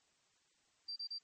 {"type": "tone bursts", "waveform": "sine", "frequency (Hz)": 4699, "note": "D8", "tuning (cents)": 0, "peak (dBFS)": -40, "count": 3, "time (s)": [0.88, 1.186], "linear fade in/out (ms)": 10, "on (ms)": 82, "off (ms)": 30, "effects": ["white hiss -74 dBFS RMS until 1.23 s", "MP3 32 kbps"]}